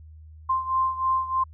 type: beating tone pair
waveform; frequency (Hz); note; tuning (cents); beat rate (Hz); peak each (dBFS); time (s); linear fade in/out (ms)
sine; 1046.5 / 1049.7; C6 / C6; 0 / +5; 3.2; -23 / -27; 0.49-1.44; 10
effects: added 78 Hz sine -43 dBFS peak until 1.53 s